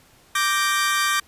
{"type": "chord", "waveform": "sawtooth", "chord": "G minor", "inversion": "second", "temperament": "equal", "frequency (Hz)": [1174.7, 1568, 1864.7], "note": ["D6", "G6", "Bb6"], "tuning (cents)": [0, 0, 0], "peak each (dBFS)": [-18, -20, -23], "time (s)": [0.35, 1.2], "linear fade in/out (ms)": 5, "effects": ["pink hiss -54 dBFS RMS until 1.27 s", "resampled to 32000 Hz"]}